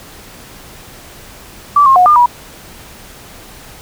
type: tone with pitch steps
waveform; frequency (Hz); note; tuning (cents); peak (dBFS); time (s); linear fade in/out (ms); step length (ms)
sine; 1159 / 1070 / 726 / 1205 / 968; D6 / C6 / F#5 / D6 / B5; -23 / +38 / -33 / +44 / -35; -4; 1.76-2.26; 5; 100
effects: pink hiss -36 dBFS RMS until 3.81 s